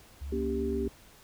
sine tone with vibrato, 69.3 Hz, C#2, in tune, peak -35 dBFS, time 0.21-0.89 s, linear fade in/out 10 ms, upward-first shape sine, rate 2.7 Hz, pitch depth 31 cents each way
sine chord, G diminished, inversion first, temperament just, 235.2 / 282.2 / 392 Hz, Bb3 / Db4 / G4, +16 / +31 / 0 cents, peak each -34 / -36 / -31 dBFS, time 0.32-0.88 s, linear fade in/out 5 ms
effects pink hiss -56 dBFS RMS until 1.23 s

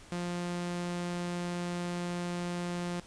sawtooth tone, 175.4 Hz, F3, 8 cents sharp, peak -29 dBFS, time 0.12-3 s, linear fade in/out 0 ms, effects pink hiss -54 dBFS RMS until 3.06 s + resampled to 22050 Hz

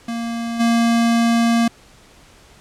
square tone with level steps, 232.3 Hz, A#3, 6 cents flat, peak -23 / -14 dBFS, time 0.08-1.68 s, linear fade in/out 5 ms, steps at 0.59 s, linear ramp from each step 20 ms, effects pink hiss -48 dBFS RMS until 2.6 s + low-pass 9000 Hz 12 dB/octave

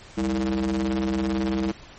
square ring-modulated tone, 63.5 Hz, B1, 49 cents sharp, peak -20 dBFS, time 0.17-1.72 s, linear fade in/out 10 ms, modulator 263 Hz, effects pink hiss -46 dBFS RMS until 1.98 s + MP3 32 kbps

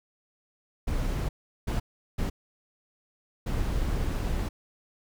brown noise bursts at uneven times, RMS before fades -28 dBFS, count 4, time 0.87-1.29 / 1.67-1.8 / 2.18-2.3 / 3.46-4.49 s, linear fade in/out 10 ms, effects none

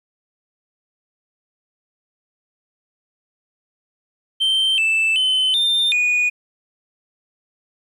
sine tone with pitch steps, 3123 / 2642 / 3047 / 3604 / 2462 Hz, G7 / E7 / G7 / A7 / D#7, -7 / +3 / -50 / +41 / -19 cents, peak -12 dBFS, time 4.4-6.3 s, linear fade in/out 20 ms, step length 380 ms, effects tanh soft clip ceiling -14 dBFS + 9-bit

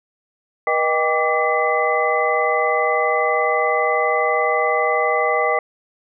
sine tone cluster, 482 / 622 / 790 / 1161 / 2022 Hz, B4 / D#5 / G5 / D6 / B6, -42 / -1 / +13 / -20 / +40 cents, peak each -22 dBFS, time 0.67-5.59 s, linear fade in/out 2 ms, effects none

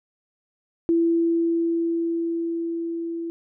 sine tone with level ramp, 334.5 Hz, E4, 25 cents sharp, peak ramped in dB -16 to -27 dBFS, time 0.89-3.3 s, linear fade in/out 0 ms, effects none

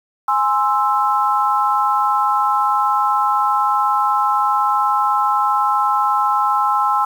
sine chord, Ab augmented, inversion none, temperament equal, 830.6 / 1046.5 / 1318.5 Hz, Ab5 / C6 / E6, 0 / 0 / 0 cents, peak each -18 dBFS, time 0.28-7.05 s, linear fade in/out 5 ms, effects 7-bit

